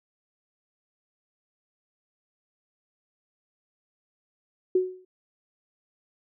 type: tone with exponential decay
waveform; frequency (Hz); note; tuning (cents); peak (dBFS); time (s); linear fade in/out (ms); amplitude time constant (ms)
sine; 369.5; F#4; -2; -16; 4.75-5.05; 5; 65
effects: none